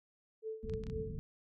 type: tone with tremolo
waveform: sine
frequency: 440 Hz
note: A4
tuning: in tune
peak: -37 dBFS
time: 0.42-1.19 s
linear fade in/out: 50 ms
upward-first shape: sine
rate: 3.9 Hz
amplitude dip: 80%
type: low-pass noise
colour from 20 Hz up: white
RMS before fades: -42 dBFS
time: 0.63-1.19 s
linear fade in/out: 0 ms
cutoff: 220 Hz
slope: 48 dB/octave
type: clicks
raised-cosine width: 0.2 ms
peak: -37 dBFS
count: 5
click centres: 0.697 / 0.737 / 0.837 / 0.868 / 0.899 s
effects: none